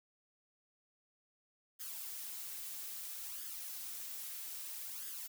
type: noise with flanger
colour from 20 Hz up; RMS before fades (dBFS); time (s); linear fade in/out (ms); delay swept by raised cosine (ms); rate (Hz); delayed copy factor
blue; -45; 1.79-5.28; 20; 0.6 to 6.4; 0.61; +0.6
effects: none